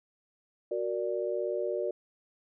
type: chord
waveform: sine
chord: Gb augmented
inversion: none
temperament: equal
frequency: 370 / 466.2 / 587.3 Hz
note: Gb4 / Bb4 / D5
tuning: 0 / 0 / 0 cents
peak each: -33 / -34 / -33 dBFS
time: 0.71-1.91 s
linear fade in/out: 5 ms
effects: none